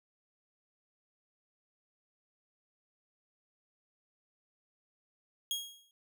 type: tone with exponential decay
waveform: sawtooth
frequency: 3281 Hz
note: G#7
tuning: 22 cents flat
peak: -27 dBFS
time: 5.51-5.91 s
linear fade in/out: 1 ms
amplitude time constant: 86 ms
effects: none